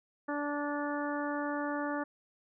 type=harmonic tone; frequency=291 Hz; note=D4; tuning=16 cents flat; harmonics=1 / 2 / 3 / 4 / 5 / 6; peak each=-35 / -38 / -40 / -41 / -42 / -43 dBFS; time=0.28-2.04 s; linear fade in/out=10 ms; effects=none